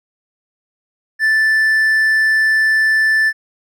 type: tone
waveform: triangle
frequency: 1760 Hz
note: A6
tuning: in tune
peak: -9 dBFS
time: 1.19-3.33 s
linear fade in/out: 50 ms
effects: none